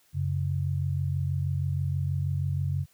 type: tone pair together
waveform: sine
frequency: 92.33 / 138.59 Hz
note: F#2 / C#3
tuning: -3 / 0 cents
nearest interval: perfect fifth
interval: 703 cents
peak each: -28 dBFS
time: 0.13-2.86 s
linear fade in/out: 50 ms
effects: white hiss -64 dBFS RMS until 2.93 s